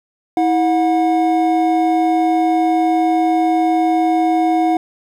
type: tone pair together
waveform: triangle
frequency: 324.3 / 728 Hz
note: E4 / F#5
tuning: -28 / -28 cents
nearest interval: octave + major second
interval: 1400 cents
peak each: -13 dBFS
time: 0.37-4.77 s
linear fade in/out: 2 ms
effects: 8-bit